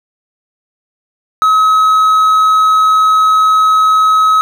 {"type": "tone with hard clipping", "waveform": "triangle", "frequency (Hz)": 1279, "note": "D#6", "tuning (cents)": 47, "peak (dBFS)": -7, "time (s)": [1.42, 4.41], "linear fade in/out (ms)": 0, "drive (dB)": 6, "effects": []}